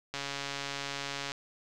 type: click train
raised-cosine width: 0.2 ms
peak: -18 dBFS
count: 166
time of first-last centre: 0.14-1.319 s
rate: 140 Hz
effects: 9-bit